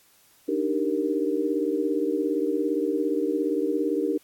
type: chord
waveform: sine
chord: Eb major seventh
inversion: third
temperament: equal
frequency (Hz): 293.7 / 311.1 / 392 / 466.2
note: D4 / Eb4 / G4 / Bb4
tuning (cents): 0 / 0 / 0 / 0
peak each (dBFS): -28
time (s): 0.48-4.18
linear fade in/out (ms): 10
effects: white hiss -59 dBFS RMS until 4.23 s + AAC 64 kbps